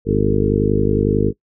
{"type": "harmonic tone with a mistuned harmonic", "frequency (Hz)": 51, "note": "G#1", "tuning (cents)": -31, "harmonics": [1, 2, 3, 4, 5, 6, 7, 8, 9], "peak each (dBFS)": [-23, -21, -23, -22, -23, -24, -23, -23, -20], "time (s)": [0.05, 1.33], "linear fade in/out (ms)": 50, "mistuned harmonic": 9, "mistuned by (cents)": -23, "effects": ["noise-tail reverb RT60 0.1 s tail -21 dB re dry"]}